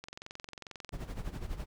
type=click train; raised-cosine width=0.2 ms; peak=-26 dBFS; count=20; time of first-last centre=0.04-0.892 s; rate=22.3 Hz
type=noise with tremolo; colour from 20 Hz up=brown; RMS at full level=-36 dBFS; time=0.92-1.66 s; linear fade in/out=20 ms; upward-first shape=sine; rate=12 Hz; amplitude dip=75%
effects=none